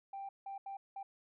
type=tone bursts at uneven times; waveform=sine; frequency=787 Hz; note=G5; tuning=7 cents sharp; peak=-40 dBFS; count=4; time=0.13-0.29 / 0.46-0.58 / 0.66-0.77 / 0.96-1.03 s; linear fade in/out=5 ms; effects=tanh soft clip ceiling -38 dBFS